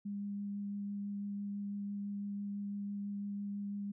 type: tone with vibrato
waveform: sine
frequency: 202.2 Hz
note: G#3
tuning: 46 cents flat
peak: -37 dBFS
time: 0.05-3.92 s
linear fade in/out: 10 ms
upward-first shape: sine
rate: 6 Hz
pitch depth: 8 cents each way
effects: none